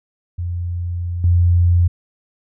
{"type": "tone with level steps", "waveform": "sine", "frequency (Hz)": 87.31, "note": "F2", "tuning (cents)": 0, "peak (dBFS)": [-20, -10], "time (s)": [0.38, 1.88], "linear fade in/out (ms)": 10, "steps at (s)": 1.24, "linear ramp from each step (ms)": 2, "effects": []}